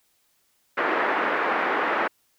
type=band-pass noise; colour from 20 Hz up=white; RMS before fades=-24 dBFS; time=0.77-2.08 s; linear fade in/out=10 ms; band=280 to 1800 Hz; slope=24 dB/octave; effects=white hiss -67 dBFS RMS until 2.38 s